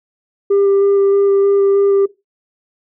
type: tone with vibrato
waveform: sine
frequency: 397.3 Hz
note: G4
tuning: 23 cents sharp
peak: -7 dBFS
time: 0.5-2.06 s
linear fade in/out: 10 ms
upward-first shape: square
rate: 3.2 Hz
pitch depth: 8 cents each way
effects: noise-tail reverb RT60 0.2 s tail -18 dB re dry + tanh soft clip ceiling -8 dBFS